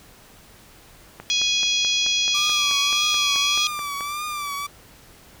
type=click train; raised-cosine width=0.5 ms; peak=-20 dBFS; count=14; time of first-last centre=1.2-4.008 s; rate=4.63 Hz
type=harmonic tone; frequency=830.6 Hz; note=G#5; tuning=in tune; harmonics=3 / 4 / 5 / 6 / 7 / 8; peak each=-26 / -21 / -29 / -29 / -28 / -34 dBFS; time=1.3-3.67 s; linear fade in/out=0 ms
type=tone with vibrato; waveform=sawtooth; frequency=1173 Hz; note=D6; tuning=2 cents flat; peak=-23 dBFS; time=2.34-4.67 s; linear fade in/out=10 ms; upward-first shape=triangle; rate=1.7 Hz; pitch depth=73 cents each way
effects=pink hiss -49 dBFS RMS until 5.4 s